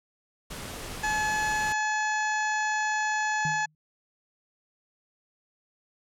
pink noise, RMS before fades -38 dBFS, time 0.5-1.73 s, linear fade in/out 10 ms
harmonic tone, 855 Hz, A5, 50 cents flat, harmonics 1 / 2 / 3 / 4 / 5 / 6 / 7 / 8, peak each -28 / -28 / -38 / -46 / -44 / -49 / -42 / -40 dBFS, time 1.03-3.66 s, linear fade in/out 10 ms
sine tone with exponential decay, 154.1 Hz, D#3, 16 cents flat, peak -28 dBFS, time 3.45-3.75 s, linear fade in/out 2 ms, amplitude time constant 64 ms
effects low-pass 12000 Hz 12 dB/octave

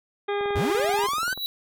harmonic tone, 406.4 Hz, G#4, 38 cents flat, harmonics 1 / 2 / 3 / 4 / 5 / 6 / 8 / 9, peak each -25 / -31 / -35 / -37 / -39 / -41 / -43 / -44 dBFS, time 0.28-1.07 s, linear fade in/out 10 ms
click train, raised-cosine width 1 ms, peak -25 dBFS, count 21, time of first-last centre 0.41-1.376 s, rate 20.7 Hz
45% pulse linear sweep, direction up, 46.25 to 1568 Hz, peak -24 dBFS, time 0.55-1.34 s, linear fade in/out 10 ms
square tone with exponential growth, 3924 Hz, B7, 12 cents flat, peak -24 dBFS, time 1.16-1.46 s, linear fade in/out 0 ms, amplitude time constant 65 ms
effects none

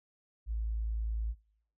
sine tone, 55 Hz, A1, in tune, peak -31 dBFS, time 0.46-1.35 s, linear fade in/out 50 ms, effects noise-tail reverb RT60 0.7 s tail -24 dB re dry

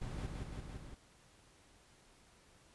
brown noise with echo, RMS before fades -42 dBFS, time 0.01-0.27 s, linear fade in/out 10 ms, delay 170 ms, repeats 4, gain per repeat -2 dB, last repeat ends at 0.95 s, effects pink hiss -65 dBFS RMS until 2.74 s + resampled to 24000 Hz

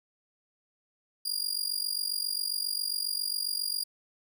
sawtooth tone with amplitude modulation, 4822 Hz, D8, 45 cents sharp, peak -23 dBFS, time 1.25-3.84 s, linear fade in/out 10 ms, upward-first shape sine, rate 47.4 Hz, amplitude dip 85%, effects none

